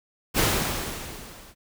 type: noise with level ramp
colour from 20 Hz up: pink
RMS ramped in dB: -19 to -49 dBFS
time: 0.34-1.55 s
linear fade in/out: 50 ms
effects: none